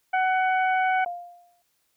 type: harmonic tone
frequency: 748 Hz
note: F#5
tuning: 19 cents sharp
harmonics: 1 / 2 / 3 / 4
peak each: -21 / -27 / -31 / -45 dBFS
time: 0.13-1.05 s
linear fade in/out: 10 ms
type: tone with exponential decay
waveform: sine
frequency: 701 Hz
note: F5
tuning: 6 cents sharp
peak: -26 dBFS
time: 1.06-1.62 s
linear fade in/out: 1 ms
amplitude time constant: 120 ms
effects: white hiss -71 dBFS RMS until 1.96 s